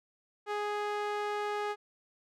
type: tone with band-pass filter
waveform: sawtooth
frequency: 415.5 Hz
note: G#4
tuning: 1 cent sharp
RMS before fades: -34 dBFS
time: 0.46-1.76 s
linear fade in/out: 50 ms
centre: 1000 Hz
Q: 0.71
effects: none